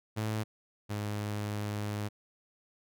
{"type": "tone pair in turn", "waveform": "sawtooth", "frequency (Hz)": [108.4, 104.22], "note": ["A2", "G#2"], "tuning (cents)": [-25, 7], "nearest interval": "minor second", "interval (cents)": 68, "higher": "first", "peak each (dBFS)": [-27, -29], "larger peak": "first", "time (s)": [[0.16, 0.44], [0.89, 2.09]], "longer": "second", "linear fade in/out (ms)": 20, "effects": []}